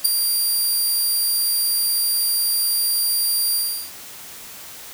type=tone with ADSR envelope; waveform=5% pulse; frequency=4748 Hz; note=D8; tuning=18 cents sharp; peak=-3 dBFS; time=0.04-3.92 s; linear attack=16 ms; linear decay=5 ms; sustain=-8 dB; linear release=370 ms; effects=white hiss -38 dBFS RMS until 4.93 s